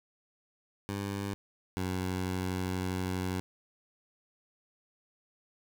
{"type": "tone pair in turn", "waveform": "15% pulse", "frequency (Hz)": [99.7, 92.39], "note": ["G2", "F#2"], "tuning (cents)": [30, -2], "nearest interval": "minor second", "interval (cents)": 132, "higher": "first", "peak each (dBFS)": [-27, -25], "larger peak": "second", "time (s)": [[0.89, 1.34], [1.77, 3.4]], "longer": "second", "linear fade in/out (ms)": 0, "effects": []}